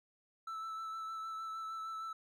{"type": "tone with vibrato", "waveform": "triangle", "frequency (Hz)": 1318.5, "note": "E6", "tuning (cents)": 0, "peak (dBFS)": -38, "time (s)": [0.47, 2.13], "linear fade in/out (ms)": 5, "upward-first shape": "sine", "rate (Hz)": 6.5, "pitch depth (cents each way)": 16, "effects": []}